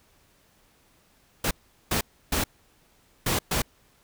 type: noise bursts at uneven times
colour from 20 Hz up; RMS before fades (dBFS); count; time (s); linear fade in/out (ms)
pink; -25; 5; 1.44-1.51 / 1.91-2.01 / 2.32-2.44 / 3.26-3.39 / 3.51-3.62; 5
effects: pink hiss -62 dBFS RMS until 4.03 s